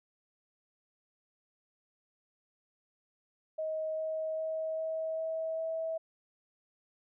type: tone with pitch steps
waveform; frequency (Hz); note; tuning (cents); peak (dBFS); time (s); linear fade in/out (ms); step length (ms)
sine; 630 / 633.6 / 637.3 / 641 / 644.7 / 648.5; D#5 / D#5 / D#5 / E5 / E5 / E5; +21 / +31 / +41 / -49 / -39 / -28; -32; 3.58-5.98; 10; 400
effects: none